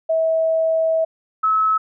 sine tone pair in turn, 647 / 1294 Hz, E5 / E6, -32 / -32 cents, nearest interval octave, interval 1200 cents, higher second, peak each -15 / -14 dBFS, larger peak second, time 0.09-1.05 / 1.43-1.78 s, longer first, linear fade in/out 10 ms, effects none

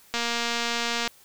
click train, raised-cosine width 0.2 ms, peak -10 dBFS, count 221, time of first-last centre 0.14-1.076 s, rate 235 Hz, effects white hiss -55 dBFS RMS until 1.24 s

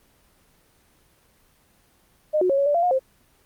sine tone with pitch steps, 611 / 365.3 / 549 / 559 / 583 / 685 / 716 / 526 Hz, D#5 / F#4 / C#5 / C#5 / D5 / F5 / F5 / C5, -32 / -22 / -17 / +14 / -13 / -34 / +43 / +9 cents, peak -17 dBFS, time 2.33-2.994 s, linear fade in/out 20 ms, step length 83 ms, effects pink hiss -60 dBFS RMS until 3.45 s + Opus 24 kbps

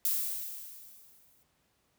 violet noise with exponential decay, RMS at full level -28 dBFS, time 0.05-1.43 s, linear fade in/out 0 ms, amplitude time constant 300 ms, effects pink hiss -73 dBFS RMS until 1.98 s + high-pass 60 Hz 12 dB/octave

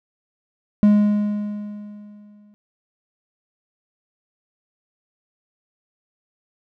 triangle tone with exponential decay, 207.7 Hz, G#3, in tune, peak -7 dBFS, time 0.83-2.54 s, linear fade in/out 0 ms, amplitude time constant 370 ms, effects none

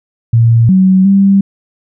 sine tone with pitch steps, 115.6 / 188.2 / 196.5 Hz, A#2 / F#3 / G3, -14 / +30 / +4 cents, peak -4 dBFS, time 0.33-1.41 s, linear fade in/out 5 ms, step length 360 ms, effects none

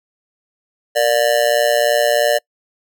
square tone with amplitude modulation, 590 Hz, D5, 8 cents sharp, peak -9 dBFS, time 0.95-2.39 s, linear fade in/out 20 ms, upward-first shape sine, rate 123 Hz, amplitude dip 95%, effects noise-tail reverb RT60 0.1 s tail -26 dB re dry

